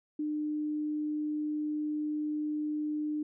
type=tone; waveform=sine; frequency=301.6 Hz; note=D4; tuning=46 cents sharp; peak=-30 dBFS; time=0.19-3.23 s; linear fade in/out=5 ms; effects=none